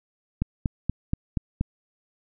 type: click train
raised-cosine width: 5 ms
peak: -11 dBFS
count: 6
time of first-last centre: 0.42-1.61 s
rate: 4.2 Hz
effects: none